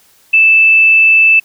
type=tone; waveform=sine; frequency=2637 Hz; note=E7; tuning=in tune; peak=-4 dBFS; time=0.33-1.4 s; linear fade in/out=10 ms; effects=white hiss -49 dBFS RMS until 1.44 s